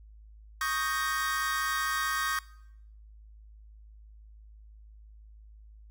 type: chord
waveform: 45% pulse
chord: Eb dominant seventh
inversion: third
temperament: equal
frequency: 1108.7 / 1244.5 / 1568 / 1864.7 Hz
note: Db6 / Eb6 / G6 / Bb6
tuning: 0 / 0 / 0 / 0 cents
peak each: -34 dBFS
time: 0.61-2.39 s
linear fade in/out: 2 ms
effects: noise-tail reverb RT60 0.8 s tail -21 dB re dry + added 53 Hz sine -49 dBFS peak until 5.9 s